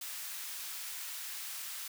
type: high-pass noise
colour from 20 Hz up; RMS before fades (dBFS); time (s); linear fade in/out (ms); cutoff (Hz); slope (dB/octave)
white; -42; 0.01-1.88; 5; 1200; 12
effects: none